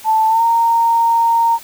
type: tone with pitch glide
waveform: sine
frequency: 880 to 923.8 Hz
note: A5 to A#5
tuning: 0 to -16 cents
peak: -10 dBFS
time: 0.04-1.59 s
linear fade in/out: 50 ms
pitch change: +84 cents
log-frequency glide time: 0.28-0.43 s
effects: white hiss -38 dBFS RMS until 1.63 s